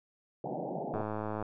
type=band-pass noise; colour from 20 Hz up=white; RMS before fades=-37 dBFS; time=0.44-1.02 s; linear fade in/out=2 ms; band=130 to 840 Hz; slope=96 dB/octave
type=click train; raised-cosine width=1 ms; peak=-22 dBFS; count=53; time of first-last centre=0.94-1.426 s; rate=107 Hz
effects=none